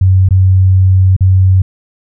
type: tone with dropouts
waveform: sine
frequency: 94 Hz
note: F#2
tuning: 28 cents sharp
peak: -4 dBFS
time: 0.01-1.62 s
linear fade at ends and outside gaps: 5 ms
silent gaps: 0.288-0.307 / 1.165-1.207 s
effects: none